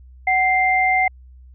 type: tone pair together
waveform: sine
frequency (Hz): 749.9 / 2093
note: F#5 / C7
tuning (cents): +23 / 0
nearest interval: octave + tritone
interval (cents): 1777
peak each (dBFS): -17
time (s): 0.27-1.08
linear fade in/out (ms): 5
effects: added 63 Hz sine -41 dBFS peak until 1.54 s